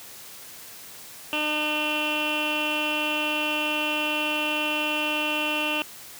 15% pulse tone with low-pass filter, 302.6 Hz, D#4, 48 cents flat, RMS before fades -26 dBFS, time 1.33-5.82 s, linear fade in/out 0 ms, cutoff 2800 Hz, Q 9.2, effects white hiss -43 dBFS RMS until 6.19 s + high-pass 60 Hz 12 dB/octave

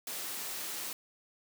white high-pass noise, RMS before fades -39 dBFS, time 0.07-0.93 s, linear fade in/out 2 ms, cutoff 190 Hz, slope 12 dB/octave, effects none

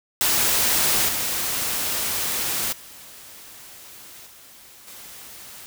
white noise with level steps, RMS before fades -20 / -25 / -43 / -47 / -41 dBFS, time 0.21-5.66 s, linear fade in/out 0 ms, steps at 1.08 / 2.72 / 4.26 / 4.87 s, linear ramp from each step 10 ms, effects none

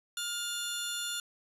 20% pulse tone pair together, 1413 / 3513 Hz, F6 / A7, +20 / -3 cents, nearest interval octave + major third, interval 1577 cents, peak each -32 / -30 dBFS, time 0.17-1.2 s, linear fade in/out 2 ms, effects resampled to 32000 Hz

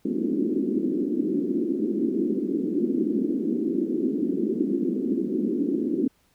white band-pass noise, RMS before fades -25 dBFS, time 0.05-6.08 s, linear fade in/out 5 ms, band 210 to 360 Hz, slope 48 dB/octave, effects pink hiss -65 dBFS RMS until 6.34 s

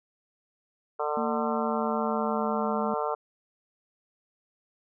harmonic tone, 149.7 Hz, D3, 33 cents sharp, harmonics 3 / 4 / 5 / 6 / 7 / 8 / 9, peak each -32 / -33 / -34 / -35 / -35 / -36 / -37 dBFS, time 0.99-3.15 s, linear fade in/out 10 ms
sine tone with pitch glide, 229.4 to 215.3 Hz, A#3 to A3, -28 to -37 cents, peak -30 dBFS, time 1.17-2.94 s, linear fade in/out 2 ms, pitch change -109 cents, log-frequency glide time 1.34-2.71 s
effects none

